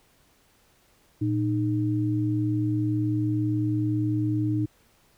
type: tone pair together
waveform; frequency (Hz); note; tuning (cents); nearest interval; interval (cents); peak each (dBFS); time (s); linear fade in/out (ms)
sine; 115 / 307; A#2 / D#4; -23 / -23; octave + perfect fourth; 1700; -25; 1.21-4.66; 10
effects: pink hiss -62 dBFS RMS until 5.17 s